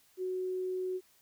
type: tone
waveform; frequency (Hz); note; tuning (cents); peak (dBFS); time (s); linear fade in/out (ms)
sine; 370; F#4; 0; -32; 0.17-1.01; 50
effects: white hiss -66 dBFS RMS until 1.21 s